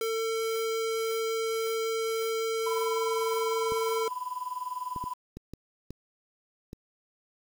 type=tone; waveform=square; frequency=449.1 Hz; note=A4; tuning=35 cents sharp; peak=-28 dBFS; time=0.01-4.08 s; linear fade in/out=2 ms
type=tone with tremolo; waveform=sine; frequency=1000 Hz; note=B5; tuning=21 cents sharp; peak=-29 dBFS; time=2.66-5.14 s; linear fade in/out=10 ms; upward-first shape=sine; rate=20 Hz; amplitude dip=80%
type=clicks; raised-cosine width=3 ms; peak=-27 dBFS; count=7; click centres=3.721 / 4.962 / 5.04 / 5.37 / 5.536 / 5.906 / 6.731 s
effects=8-bit